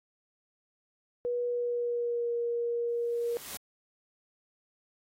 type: tone with pitch glide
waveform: sine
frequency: 485.2 to 472.5 Hz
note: B4 to A#4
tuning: -31 to +23 cents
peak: -28 dBFS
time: 1.25-3.37 s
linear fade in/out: 0 ms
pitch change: -46 cents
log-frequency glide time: 1.46-2.32 s
type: noise with exponential growth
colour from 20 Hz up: white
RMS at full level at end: -38 dBFS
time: 2.88-3.57 s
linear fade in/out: 2 ms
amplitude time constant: 150 ms
effects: AAC 48 kbps